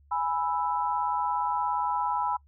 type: chord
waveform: sine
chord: E major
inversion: first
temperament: equal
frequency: 830.6 / 987.8 / 1318.5 Hz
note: G#5 / B5 / E6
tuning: 0 / 0 / 0 cents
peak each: -30 / -28 / -34 dBFS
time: 0.11-2.37 s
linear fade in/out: 10 ms
effects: noise-tail reverb RT60 0.1 s tail -22 dB re dry + added 71 Hz sine -56 dBFS peak until 2.47 s